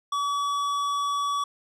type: tone with tanh clipping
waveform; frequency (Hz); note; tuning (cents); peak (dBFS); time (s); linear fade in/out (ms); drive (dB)
triangle; 1140; C#6; +48; -26; 0.12-1.44; 5; 17
effects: none